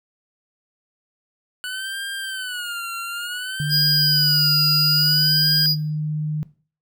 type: tone with vibrato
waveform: 25% pulse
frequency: 1480 Hz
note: F#6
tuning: in tune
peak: -23 dBFS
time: 1.64-5.66 s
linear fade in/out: 0 ms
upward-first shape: sine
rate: 0.57 Hz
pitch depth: 130 cents each way
type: tone with pitch glide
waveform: sine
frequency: 148.6 to 152.69 Hz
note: D3 to D#3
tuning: +21 to -32 cents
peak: -21 dBFS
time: 3.6-6.43 s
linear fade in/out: 0 ms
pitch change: +47 cents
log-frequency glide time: 4.19-5.78 s
type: tone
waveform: square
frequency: 4900 Hz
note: D#8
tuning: 27 cents flat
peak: -17 dBFS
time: 3.69-5.76 s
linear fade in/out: 50 ms
effects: noise-tail reverb RT60 0.4 s tail -18 dB re dry